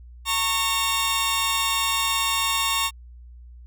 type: tone cluster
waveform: sawtooth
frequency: 911 / 1107 / 2756 / 3662 Hz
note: A#5 / C#6 / F7 / A#7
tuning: -40 / -3 / -24 / -32 cents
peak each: -26 / -22 / -24 / -23 dBFS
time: 0.25-2.91 s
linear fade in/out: 50 ms
effects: added 60 Hz sine -41 dBFS peak until 3.66 s